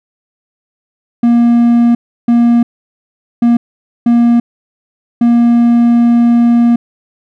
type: tone bursts at uneven times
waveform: triangle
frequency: 236.5 Hz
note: A#3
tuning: 25 cents sharp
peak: -3 dBFS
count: 5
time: 1.23-1.95 / 2.28-2.63 / 3.42-3.57 / 4.06-4.4 / 5.21-6.76 s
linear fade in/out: 5 ms
effects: none